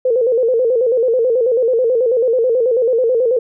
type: tone with vibrato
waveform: sine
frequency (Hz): 483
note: B4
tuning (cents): -39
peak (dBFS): -11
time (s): 0.05-3.39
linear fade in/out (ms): 5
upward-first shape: square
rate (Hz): 9.2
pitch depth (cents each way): 97
effects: none